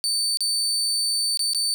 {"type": "tone with dropouts", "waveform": "30% pulse", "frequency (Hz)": 4556, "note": "C#8", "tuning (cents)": 47, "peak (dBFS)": -18, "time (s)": [0.04, 1.74], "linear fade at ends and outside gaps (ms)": 0, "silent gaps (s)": [[0.372, 0.406], [1.373, 1.393], [1.534, 1.547]], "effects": []}